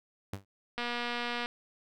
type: tone with exponential decay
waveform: sawtooth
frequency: 98.5 Hz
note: G2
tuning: 9 cents sharp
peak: -28 dBFS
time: 0.33-0.45 s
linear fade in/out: 5 ms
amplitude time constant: 26 ms
type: click train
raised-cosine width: 0.3 ms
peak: -19 dBFS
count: 164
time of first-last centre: 0.78-1.459 s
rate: 240 Hz
effects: none